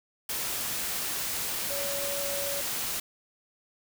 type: tone in noise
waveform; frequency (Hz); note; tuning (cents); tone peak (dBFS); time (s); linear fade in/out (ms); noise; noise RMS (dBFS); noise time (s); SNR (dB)
sine; 564; C#5; +30; -34; 1.7-2.61; 5; white; -32; 0.29-3; -5
effects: none